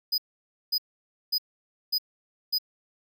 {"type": "tone bursts", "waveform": "square", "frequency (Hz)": 4978, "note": "D#8", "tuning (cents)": 0, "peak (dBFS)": -23, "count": 5, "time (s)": [0.12, 2.585], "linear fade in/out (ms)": 10, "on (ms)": 61, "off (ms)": 540, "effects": []}